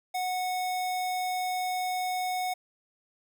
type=tone; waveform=square; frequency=735 Hz; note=F#5; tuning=12 cents flat; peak=-29 dBFS; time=0.14-2.54 s; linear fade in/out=10 ms; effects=none